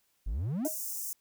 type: exponential sweep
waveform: triangle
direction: up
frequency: 41.2 to 329.6 Hz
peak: -28 dBFS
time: 0.26-0.68 s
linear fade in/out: 10 ms
type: high-pass noise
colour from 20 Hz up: white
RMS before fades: -37 dBFS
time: 0.65-1.13 s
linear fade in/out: 0 ms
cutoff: 5800 Hz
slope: 48 dB/octave
type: tone with exponential decay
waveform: sine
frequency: 625 Hz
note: D#5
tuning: 8 cents sharp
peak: -28 dBFS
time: 0.65-0.78 s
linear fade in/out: 5 ms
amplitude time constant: 27 ms
effects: white hiss -73 dBFS RMS until 1.2 s